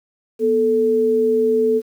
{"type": "tone pair together", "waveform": "sine", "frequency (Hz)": [243.1, 440], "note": ["B3", "A4"], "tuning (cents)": [-27, 0], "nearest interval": "minor seventh", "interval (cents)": 1027, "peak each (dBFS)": [-22, -14], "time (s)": [0.39, 1.82], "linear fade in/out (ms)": 50, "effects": ["8-bit"]}